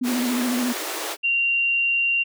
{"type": "tone with vibrato", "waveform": "sine", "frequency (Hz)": 246.9, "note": "B3", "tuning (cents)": 0, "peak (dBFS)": -21, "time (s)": [0.01, 0.73], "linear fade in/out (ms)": 10, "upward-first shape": "sine", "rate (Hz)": 14, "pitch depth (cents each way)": 49}
{"type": "high-pass noise", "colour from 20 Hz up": "pink", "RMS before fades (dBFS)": -29, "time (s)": [0.03, 1.17], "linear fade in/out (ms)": 50, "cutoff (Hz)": 300, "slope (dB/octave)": 96}
{"type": "tone", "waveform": "sine", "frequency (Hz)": 2765, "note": "F7", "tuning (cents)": -18, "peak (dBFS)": -18, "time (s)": [1.23, 2.24], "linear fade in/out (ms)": 20}
{"effects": []}